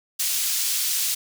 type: high-pass noise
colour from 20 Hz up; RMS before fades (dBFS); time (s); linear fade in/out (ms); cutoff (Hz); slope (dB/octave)
pink; -24; 0.19-1.15; 10; 4400; 12
effects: none